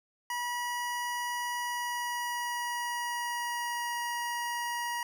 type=tone with pitch glide; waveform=25% pulse; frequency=968 to 954.7 Hz; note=B5 to A#5; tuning=-35 to +41 cents; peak=-28 dBFS; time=0.3-5.03 s; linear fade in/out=2 ms; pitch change=-24 cents; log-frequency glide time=1.61-4 s; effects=none